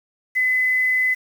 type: tone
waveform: sine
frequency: 2019 Hz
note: B6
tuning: 38 cents sharp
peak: -16 dBFS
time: 0.35-1.15 s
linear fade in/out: 20 ms
effects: 7-bit